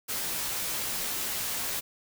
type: noise with comb filter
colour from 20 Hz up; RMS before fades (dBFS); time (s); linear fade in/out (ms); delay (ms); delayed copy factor
white; -32; 0.08-1.81; 20; 15; -0.55
effects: none